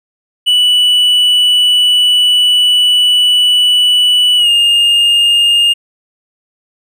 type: tone with pitch glide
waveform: triangle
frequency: 2960 to 2828 Hz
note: F#7 to F7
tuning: 0 to +21 cents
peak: -5 dBFS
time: 0.46-5.74 s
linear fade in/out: 20 ms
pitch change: -79 cents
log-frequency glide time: 4.37-4.49 s
effects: none

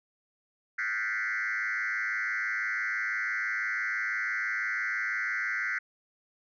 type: tone with frequency modulation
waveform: sine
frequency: 1760 Hz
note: A6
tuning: in tune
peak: -27 dBFS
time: 0.78-5.79 s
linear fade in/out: 10 ms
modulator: 106 Hz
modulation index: 3.3
effects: tanh soft clip ceiling -25 dBFS

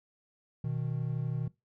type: tone pair together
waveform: triangle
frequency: 123.74 / 155.9 Hz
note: B2 / D#3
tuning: +4 / +4 cents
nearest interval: major third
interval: 400 cents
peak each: -31 / -32 dBFS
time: 0.64-1.48 s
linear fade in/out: 5 ms
effects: noise-tail reverb RT60 0.2 s tail -19 dB re dry

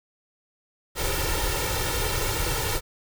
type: noise with comb filter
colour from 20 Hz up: pink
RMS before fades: -26 dBFS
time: 0.95-2.81 s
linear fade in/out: 50 ms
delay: 2.2 ms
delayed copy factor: +0.8
effects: none

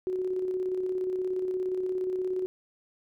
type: tone with tremolo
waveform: sine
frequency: 370 Hz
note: F#4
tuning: in tune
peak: -26 dBFS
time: 0.07-2.46 s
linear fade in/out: 0 ms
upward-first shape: square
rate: 17 Hz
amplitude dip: 30%
effects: none

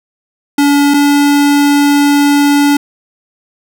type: tone pair in turn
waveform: square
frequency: 285.6 / 287.1 Hz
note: D4 / D4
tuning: -48 / -39 cents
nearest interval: unison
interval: 9 cents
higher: second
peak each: -7 dBFS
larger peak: neither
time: 0.58-0.94 / 0.94-2.77 s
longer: second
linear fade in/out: 5 ms
effects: none

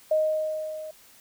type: tone with level ramp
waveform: sine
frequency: 622.3 Hz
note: D#5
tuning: in tune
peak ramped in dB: -18 to -35 dBFS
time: 0.11-0.91 s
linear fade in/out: 5 ms
effects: white hiss -54 dBFS RMS until 1.2 s

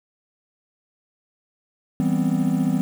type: chord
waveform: triangle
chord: C major seventh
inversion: first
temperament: equal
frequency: 164.81 / 196 / 246.9 / 261.6 Hz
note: E3 / G3 / B3 / C4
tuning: 0 / 0 / 0 / 0 cents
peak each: -22 dBFS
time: 2-2.81 s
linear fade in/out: 0 ms
effects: 7-bit

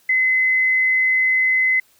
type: tone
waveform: sine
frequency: 2040 Hz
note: C7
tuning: 44 cents flat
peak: -14 dBFS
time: 0.09-1.8 s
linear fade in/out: 5 ms
effects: white hiss -57 dBFS RMS until 1.99 s

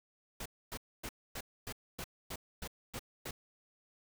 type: noise bursts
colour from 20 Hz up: pink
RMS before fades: -42 dBFS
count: 10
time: 0.4-3.31 s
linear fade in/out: 5 ms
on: 57 ms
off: 260 ms
effects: none

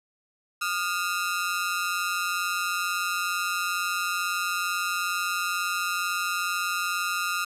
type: ring-modulated tone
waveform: sawtooth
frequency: 1318.5 Hz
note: E6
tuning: in tune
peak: -19 dBFS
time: 0.61-7.45 s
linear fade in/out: 10 ms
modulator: 91.1 Hz
effects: resampled to 32000 Hz + 8-bit

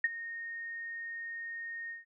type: tone with ADSR envelope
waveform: sine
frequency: 1850 Hz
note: A#6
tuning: 14 cents flat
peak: -22 dBFS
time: 0.04-2.05 s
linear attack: 4 ms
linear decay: 30 ms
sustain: -16 dB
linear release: 150 ms
effects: none

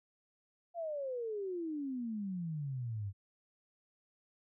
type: exponential sweep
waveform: sine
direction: down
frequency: 700 to 95.2 Hz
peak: -36 dBFS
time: 0.74-3.13 s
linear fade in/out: 50 ms
effects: none

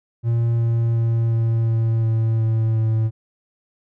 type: tone with pitch steps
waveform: triangle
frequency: 116.6 / 115.79 / 114.99 / 114.2 / 113.41 / 112.63 / 111.85 / 111.08 Hz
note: A#2 / A#2 / A#2 / A#2 / A#2 / A2 / A2 / A2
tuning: +1 / -11 / -23 / -35 / -47 / +41 / +29 / +17 cents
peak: -14 dBFS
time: 0.23-3.11 s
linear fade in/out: 50 ms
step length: 360 ms
effects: none

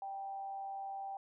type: tone with amplitude modulation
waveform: sine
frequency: 784 Hz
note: G5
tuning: in tune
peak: -38 dBFS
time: 0.02-1.17 s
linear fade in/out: 2 ms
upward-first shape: sine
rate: 176 Hz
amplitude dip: 35%
effects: none

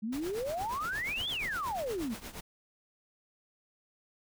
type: exponential two-way sweep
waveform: sine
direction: up then down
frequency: 204.2 to 3563 to 204.2 Hz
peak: -32 dBFS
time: 0.02-2.15 s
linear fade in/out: 20 ms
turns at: 1.29 s
type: noise with tremolo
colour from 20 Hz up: pink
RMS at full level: -41 dBFS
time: 0.12-2.41 s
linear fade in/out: 10 ms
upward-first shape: triangle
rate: 8.5 Hz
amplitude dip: 85%
effects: none

